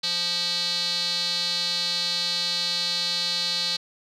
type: tone with band-pass filter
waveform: square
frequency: 174.61 Hz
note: F3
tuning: in tune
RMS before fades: -26 dBFS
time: 0.03-3.77 s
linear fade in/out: 10 ms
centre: 4200 Hz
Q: 7.2
effects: none